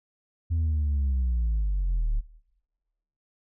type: linear sweep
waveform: sine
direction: down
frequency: 84 to 34.65 Hz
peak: -20 dBFS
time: 0.5-2.21 s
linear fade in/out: 20 ms
effects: noise-tail reverb RT60 1.0 s tail -20 dB re dry + tanh soft clip ceiling -21 dBFS